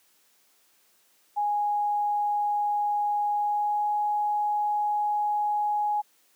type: tone with pitch glide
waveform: sine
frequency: 828 to 834.2 Hz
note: G#5 to G#5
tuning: -5 to +7 cents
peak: -23 dBFS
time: 1.36-6.02 s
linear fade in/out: 20 ms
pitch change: +12 cents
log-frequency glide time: 3.33-3.9 s
effects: white hiss -64 dBFS RMS until 6.35 s + high-pass 200 Hz 12 dB/octave